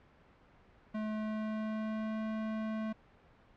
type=tone with pitch glide; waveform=square; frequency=215.4 to 218.7 Hz; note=A3 to A3; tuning=-37 to -10 cents; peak=-35 dBFS; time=0.94-2.93 s; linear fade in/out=10 ms; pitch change=+27 cents; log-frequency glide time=1.1-2.22 s; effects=pink hiss -62 dBFS RMS until 3.56 s + low-pass 2000 Hz 12 dB/octave